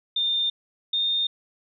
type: tone pair in turn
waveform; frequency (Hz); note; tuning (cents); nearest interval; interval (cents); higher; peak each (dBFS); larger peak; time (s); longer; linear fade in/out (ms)
sine; 3615 / 3649; A7 / A#7; +46 / -38; unison; 16; second; -21; neither; 0.16-0.5 / 0.93-1.27; neither; 5
effects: none